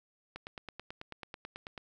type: click train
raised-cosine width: 0.3 ms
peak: -26 dBFS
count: 14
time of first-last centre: 0.36-1.778 s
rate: 9.17 Hz
effects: none